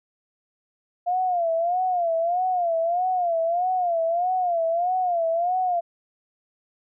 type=tone with vibrato; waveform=sine; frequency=698.5 Hz; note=F5; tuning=in tune; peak=-20 dBFS; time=1.06-5.81 s; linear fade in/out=20 ms; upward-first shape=sine; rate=1.6 Hz; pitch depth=110 cents each way; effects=none